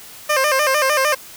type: tone with vibrato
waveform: 15% pulse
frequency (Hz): 565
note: C#5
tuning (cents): +33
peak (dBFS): -8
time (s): 0.29-1.15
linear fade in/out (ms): 10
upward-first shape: square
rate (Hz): 6.6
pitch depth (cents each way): 110
effects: white hiss -39 dBFS RMS until 1.36 s